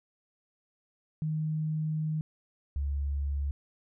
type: tone pair in turn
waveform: sine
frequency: 155.56 / 70.67 Hz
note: D#3 / C#2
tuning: 0 / +34 cents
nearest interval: octave + major second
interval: 1366 cents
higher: first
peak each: -28 dBFS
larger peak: neither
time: 1.22-2.21 / 2.76-3.51 s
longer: first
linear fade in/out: 0 ms
effects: none